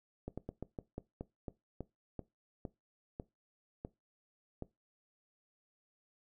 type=slowing click train; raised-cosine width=2 ms; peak=-27 dBFS; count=14; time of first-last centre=0.28-4.623 s; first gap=96 ms; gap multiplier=1.19; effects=noise-tail reverb RT60 0.2 s tail -19 dB re dry